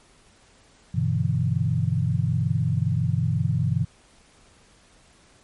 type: chord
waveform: sine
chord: E minor seventh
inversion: first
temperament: equal with one note detuned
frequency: 98 / 123.47 / 145.73 / 164.81 Hz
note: G2 / B2 / D3 / E3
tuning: 0 / 0 / -13 / 0 cents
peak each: -26 / -24 / -27 / -26 dBFS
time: 0.94-3.85 s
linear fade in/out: 10 ms
effects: pink hiss -56 dBFS RMS until 5.43 s + MP3 48 kbps